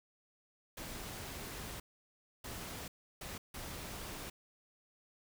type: noise bursts at uneven times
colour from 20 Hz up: pink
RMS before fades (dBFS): -45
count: 4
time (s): 0.77-1.8 / 2.44-2.88 / 3.21-3.38 / 3.54-4.3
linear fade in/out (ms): 5
effects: none